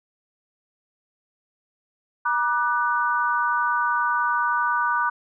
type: tone cluster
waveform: sine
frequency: 958 / 1188 / 1491 Hz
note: A#5 / D6 / F#6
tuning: +47 / +20 / +13 cents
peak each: -24 dBFS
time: 2.25-5.1 s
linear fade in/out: 10 ms
effects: none